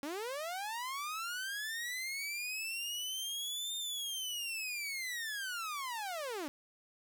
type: linear two-way sweep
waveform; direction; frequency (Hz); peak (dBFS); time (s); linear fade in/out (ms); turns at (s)
sawtooth; up then down; 269.6 to 3640 to 269.6; -34; 0.03-6.48; 0; 3.76
effects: 10-bit